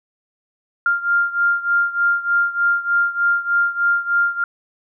sine beating tone pair, 1396.9 / 1400.2 Hz, F6 / F6, 0 / +4 cents, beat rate 3.3 Hz, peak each -17 / -20 dBFS, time 0.86-4.44 s, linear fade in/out 2 ms, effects none

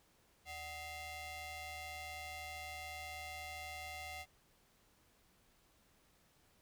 sawtooth ring-modulated tone, 671 Hz, E5, 31 cents sharp, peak -38 dBFS, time 0.45-4.26 s, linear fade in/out 50 ms, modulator 1420 Hz, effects pink hiss -71 dBFS RMS until 6.61 s

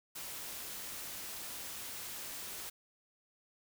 white noise, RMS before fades -44 dBFS, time 0.15-2.7 s, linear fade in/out 10 ms, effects none

